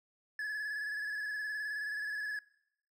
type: tone with vibrato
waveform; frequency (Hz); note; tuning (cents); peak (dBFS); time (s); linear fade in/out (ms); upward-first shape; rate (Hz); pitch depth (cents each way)
triangle; 1700; G#6; +40; -33; 0.39-2.39; 2; square; 19; 30
effects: noise-tail reverb RT60 0.7 s tail -20 dB re dry